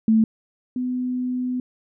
sine tone pair in turn, 221.2 / 251.1 Hz, A3 / B3, +9 / +29 cents, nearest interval major second, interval 220 cents, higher second, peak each -13 / -22 dBFS, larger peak first, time 0.08-0.24 / 0.76-1.6 s, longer second, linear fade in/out 2 ms, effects none

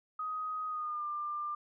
sine tone with pitch glide, 1254 to 1193.2 Hz, D#6 to D6, +13 to +27 cents, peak -34 dBFS, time 0.19-1.55 s, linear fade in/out 5 ms, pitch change -86 cents, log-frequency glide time 0.67-1.06 s, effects none

